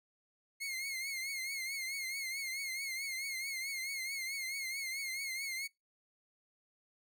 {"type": "tone with vibrato", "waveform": "sawtooth", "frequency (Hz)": 2146, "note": "C7", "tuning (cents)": 43, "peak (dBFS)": -34, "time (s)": [0.6, 5.68], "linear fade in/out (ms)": 20, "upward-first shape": "triangle", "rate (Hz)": 4.6, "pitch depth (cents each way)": 80, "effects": ["noise-tail reverb RT60 0.2 s tail -24 dB re dry"]}